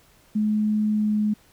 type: tone with pitch glide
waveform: sine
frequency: 212.8 to 211.3 Hz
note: G#3 to G#3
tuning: +42 to +30 cents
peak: -19 dBFS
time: 0.35-1.34 s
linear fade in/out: 10 ms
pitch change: -12 cents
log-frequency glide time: 0.9-1.18 s
effects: pink hiss -57 dBFS RMS until 1.52 s